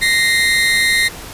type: tone pair together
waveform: 30% pulse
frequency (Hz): 1864.7 / 2082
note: A#6 / C7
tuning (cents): 0 / -9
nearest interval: major second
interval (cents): 191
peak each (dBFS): -12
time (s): 0.01-1.09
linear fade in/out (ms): 20
effects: pink hiss -32 dBFS RMS until 1.33 s + resampled to 32000 Hz